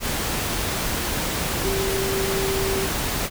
sine tone in noise, 388.1 Hz, G4, 17 cents flat, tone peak -24 dBFS, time 1.62-2.88 s, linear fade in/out 50 ms, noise pink, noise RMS -25 dBFS, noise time 0-3.3 s, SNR -2 dB, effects none

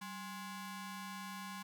sawtooth ring-modulated tone, 623 Hz, D#5, 2 cents sharp, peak -37 dBFS, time 0.01-1.63 s, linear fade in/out 10 ms, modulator 431 Hz, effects none

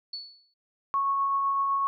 sine tone with exponential decay, 4435 Hz, C#8, in tune, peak -31 dBFS, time 0.13-0.54 s, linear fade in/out 5 ms, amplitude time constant 87 ms
sine tone with tremolo, 1103 Hz, C#6, 9 cents flat, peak -22 dBFS, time 0.94-1.87 s, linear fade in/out 0 ms, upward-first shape triangle, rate 7.9 Hz, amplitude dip 25%
effects none

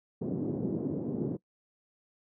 white band-pass noise, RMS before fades -33 dBFS, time 0.21-1.37 s, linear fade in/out 10 ms, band 130 to 370 Hz, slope 24 dB/octave, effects noise-tail reverb RT60 0.1 s tail -21 dB re dry

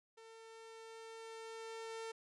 sawtooth tone with level ramp, 450.3 Hz, A4, 40 cents sharp, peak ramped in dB -52 to -39 dBFS, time 0.17-2.12 s, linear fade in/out 10 ms, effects resampled to 22050 Hz

